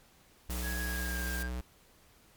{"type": "tone", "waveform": "square", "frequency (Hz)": 61.74, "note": "B1", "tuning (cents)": 0, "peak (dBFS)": -35, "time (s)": [0.49, 1.61], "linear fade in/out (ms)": 5}
{"type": "noise", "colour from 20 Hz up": "white", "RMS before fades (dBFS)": -42, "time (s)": [0.5, 1.43], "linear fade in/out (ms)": 5}
{"type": "tone with pitch glide", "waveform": "triangle", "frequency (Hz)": [1661.2, 1597.2], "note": ["G#6", "G6"], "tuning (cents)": [0, 32], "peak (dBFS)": -36, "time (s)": [0.62, 1.5], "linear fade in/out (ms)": 50, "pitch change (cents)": -68, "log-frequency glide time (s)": [0.82, 1.25]}
{"effects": ["pink hiss -62 dBFS RMS until 2.36 s", "MP3 96 kbps"]}